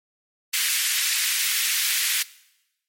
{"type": "high-pass noise", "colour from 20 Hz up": "pink", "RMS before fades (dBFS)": -23, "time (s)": [0.53, 2.23], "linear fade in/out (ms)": 10, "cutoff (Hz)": 1900, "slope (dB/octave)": 24, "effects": ["noise-tail reverb RT60 0.9 s tail -20 dB re dry", "MP3 64 kbps"]}